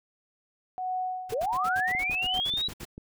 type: tone with tremolo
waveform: sine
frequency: 740 Hz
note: F#5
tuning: in tune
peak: -27 dBFS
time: 0.78-2.4 s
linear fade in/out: 0 ms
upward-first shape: sine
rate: 1.3 Hz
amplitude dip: 80%
type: noise bursts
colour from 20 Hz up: pink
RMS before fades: -41 dBFS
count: 14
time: 1.29-2.853 s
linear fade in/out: 10 ms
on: 55 ms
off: 61 ms
type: linear sweep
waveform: sine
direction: up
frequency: 415.3 to 3944 Hz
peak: -26 dBFS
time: 1.32-2.68 s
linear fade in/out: 5 ms
type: click train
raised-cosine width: 3 ms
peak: -28 dBFS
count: 8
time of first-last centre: 1.95-2.979 s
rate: 6.8 Hz
effects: none